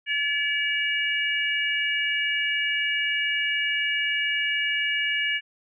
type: harmonic tone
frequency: 573 Hz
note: D5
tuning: 43 cents flat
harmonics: 3 / 4 / 5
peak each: -27 / -27 / -27 dBFS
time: 0.06-5.41 s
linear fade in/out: 50 ms
effects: none